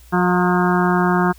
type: harmonic tone with a mistuned harmonic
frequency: 178.9 Hz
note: F3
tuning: 42 cents sharp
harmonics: 1 / 2 / 4 / 5 / 6 / 7 / 8 / 9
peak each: -17 / -20 / -23 / -24 / -25 / -25 / -26 / -27 dBFS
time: 0.12-1.33 s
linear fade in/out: 20 ms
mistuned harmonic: 5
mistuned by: +41 cents
effects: added 60 Hz sine -43 dBFS peak until 1.38 s + white hiss -51 dBFS RMS until 1.38 s